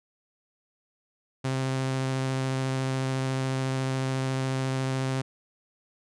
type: tone with vibrato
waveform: sawtooth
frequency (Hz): 132.1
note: C3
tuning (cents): +17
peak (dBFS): -22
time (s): 1.44-5.22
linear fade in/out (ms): 10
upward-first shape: square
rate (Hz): 14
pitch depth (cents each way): 8
effects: resampled to 22050 Hz